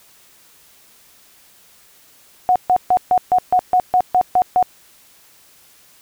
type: tone bursts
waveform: sine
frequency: 732 Hz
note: F#5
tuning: 19 cents flat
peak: -10 dBFS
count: 11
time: 2.49-4.627 s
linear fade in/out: 0 ms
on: 67 ms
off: 140 ms
effects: white hiss -50 dBFS RMS until 6.01 s